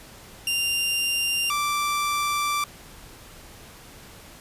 sawtooth tone pair in turn, 2788 / 1172.2 Hz, F7 / D6, -4 / -4 cents, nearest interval octave + minor third, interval 1500 cents, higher first, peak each -19 dBFS, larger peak neither, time 0.47-1.5 / 1.5-2.64 s, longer second, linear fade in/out 2 ms, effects pink hiss -46 dBFS RMS until 4.4 s + resampled to 32000 Hz

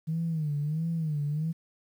sine tone with vibrato, 155.56 Hz, D#3, in tune, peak -26 dBFS, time 0.07-1.53 s, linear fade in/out 20 ms, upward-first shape sine, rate 1.5 Hz, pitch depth 120 cents each way, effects tanh soft clip ceiling -22 dBFS + 10-bit

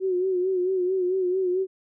sine tone with vibrato, 369.5 Hz, F#4, 2 cents flat, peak -21 dBFS, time 0-1.67 s, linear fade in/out 50 ms, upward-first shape sine, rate 4.5 Hz, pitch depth 61 cents each way, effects none

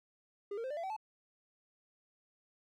triangle tone with pitch steps, 404.9 / 459.8 / 522.1 / 592.8 / 673.1 / 764.3 / 867.9 Hz, G#4 / A#4 / C5 / D5 / E5 / G5 / A5, -44 / -24 / -4 / +16 / +36 / -44 / -24 cents, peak -35 dBFS, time 0.51-0.965 s, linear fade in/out 5 ms, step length 65 ms, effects none

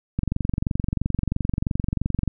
click train, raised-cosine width 5 ms, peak -10 dBFS, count 49, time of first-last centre 0.19-2.277 s, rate 23 Hz, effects none

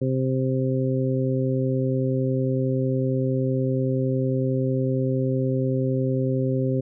harmonic tone, 130.81 Hz, C3, in tune, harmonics 1 / 2 / 3 / 4, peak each -23 / -26 / -28 / -29 dBFS, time 0.01-6.81 s, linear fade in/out 10 ms, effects none

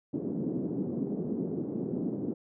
white band-pass noise, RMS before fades -33 dBFS, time 0.13-2.34 s, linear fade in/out 10 ms, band 160 to 340 Hz, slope 24 dB/octave, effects none

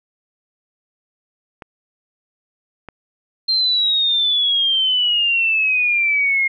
clicks, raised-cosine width 0.5 ms, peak -19 dBFS, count 2, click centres 1.622 / 2.887 s
sine exponential sweep, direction down, 4186 to 2130 Hz, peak -14 dBFS, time 3.48-6.48 s, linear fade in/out 10 ms
effects none

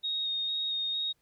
sine tone with vibrato, 3729 Hz, A#7, in tune, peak -29 dBFS, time 0.03-1.13 s, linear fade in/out 20 ms, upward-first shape square, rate 2.2 Hz, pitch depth 11 cents each way, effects pink hiss -74 dBFS RMS until 1.21 s

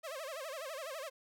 sawtooth tone with vibrato, 587 Hz, D5, 1 cent flat, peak -37 dBFS, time 0.03-1.1 s, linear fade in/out 20 ms, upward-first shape sine, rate 12 Hz, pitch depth 210 cents each way, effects none

